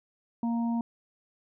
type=harmonic tone; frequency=233.1 Hz; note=A#3; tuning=in tune; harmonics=1 / 3 / 4; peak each=-26 / -41 / -39 dBFS; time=0.43-0.81 s; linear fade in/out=2 ms; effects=none